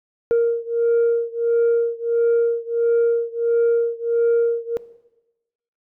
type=beating tone pair; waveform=sine; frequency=466.2 / 467.7 Hz; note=A#4 / A#4; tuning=0 / +6 cents; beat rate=1.5 Hz; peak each=-17 dBFS; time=0.31-4.77 s; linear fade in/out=0 ms; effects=noise-tail reverb RT60 1.0 s tail -18 dB re dry + tanh soft clip ceiling -12 dBFS